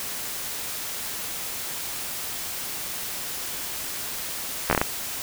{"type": "slowing click train", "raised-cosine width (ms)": 0.5, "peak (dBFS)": -4, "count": 6, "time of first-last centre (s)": [4.7, 4.815], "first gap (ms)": 12, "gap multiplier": 1.33, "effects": ["white hiss -32 dBFS RMS until 5.22 s"]}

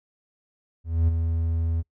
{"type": "tone with ADSR envelope", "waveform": "triangle", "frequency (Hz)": 82.41, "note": "E2", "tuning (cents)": 0, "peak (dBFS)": -14, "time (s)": [0.84, 1.83], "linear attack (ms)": 240, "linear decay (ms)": 17, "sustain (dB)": -6, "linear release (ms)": 32, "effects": ["noise-tail reverb RT60 0.1 s tail -25 dB re dry"]}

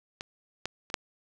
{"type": "clicks", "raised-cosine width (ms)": 0.2, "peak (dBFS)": [-19, -14, -25, -8], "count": 4, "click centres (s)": [0.209, 0.656, 0.901, 0.942], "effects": []}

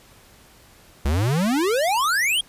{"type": "exponential sweep", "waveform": "square", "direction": "up", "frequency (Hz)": [64.7, 3342], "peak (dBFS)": -19, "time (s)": [1.05, 2.41], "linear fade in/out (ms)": 5, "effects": ["pink hiss -51 dBFS RMS until 2.48 s", "resampled to 32000 Hz"]}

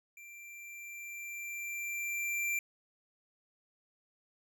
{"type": "tone with level ramp", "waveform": "square", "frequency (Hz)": 2358, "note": "D7", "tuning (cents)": 6, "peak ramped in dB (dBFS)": [-50, -31], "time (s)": [0.17, 2.59], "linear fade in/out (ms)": 2, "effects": []}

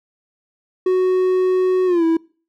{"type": "tone with pitch glide", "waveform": "triangle", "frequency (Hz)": [370, 327.7], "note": ["F#4", "E4"], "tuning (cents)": [0, -10], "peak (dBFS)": -11, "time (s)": [0.86, 2.17], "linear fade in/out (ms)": 5, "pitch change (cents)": -210, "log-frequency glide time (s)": [1.86, 2.04], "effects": ["noise-tail reverb RT60 0.4 s tail -24 dB re dry"]}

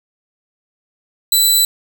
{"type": "tone", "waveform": "15% pulse", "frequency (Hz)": 3987, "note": "B7", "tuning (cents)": 16, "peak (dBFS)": -3, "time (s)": [1.32, 1.65], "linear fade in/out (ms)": 2, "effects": []}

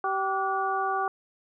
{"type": "harmonic tone with a mistuned harmonic", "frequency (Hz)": 386.4, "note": "G4", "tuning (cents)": -25, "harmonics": [1, 2, 3, 4], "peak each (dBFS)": [-33, -28, -29, -34], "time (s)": [0.04, 1.08], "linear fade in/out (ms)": 2, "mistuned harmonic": 4, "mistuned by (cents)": -110, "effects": []}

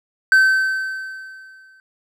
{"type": "tone with exponential decay", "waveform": "triangle", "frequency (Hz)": 1541, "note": "G6", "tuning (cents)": -30, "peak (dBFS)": -6, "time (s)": [0.32, 1.8], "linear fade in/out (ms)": 1, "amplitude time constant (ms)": 320, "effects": []}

